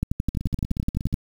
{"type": "two click trains", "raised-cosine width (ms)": 5, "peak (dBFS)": [-10, -18], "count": [14, 15], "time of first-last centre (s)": [[0.03, 1.141], [0.29, 1.128]], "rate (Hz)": [11.7, 16.7], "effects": ["7-bit"]}